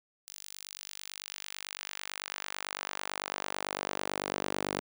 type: tone with high-pass filter sweep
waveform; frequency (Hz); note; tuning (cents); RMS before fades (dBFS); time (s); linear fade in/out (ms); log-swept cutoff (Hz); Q
sawtooth; 49.01; G1; 0; -39; 0.27-4.8; 10; 5900 to 310; 0.83
effects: none